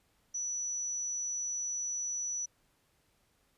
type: tone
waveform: sine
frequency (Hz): 5920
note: F#8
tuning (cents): 0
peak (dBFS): -33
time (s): 0.34-2.46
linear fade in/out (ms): 10
effects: pink hiss -72 dBFS RMS until 3.57 s + resampled to 32000 Hz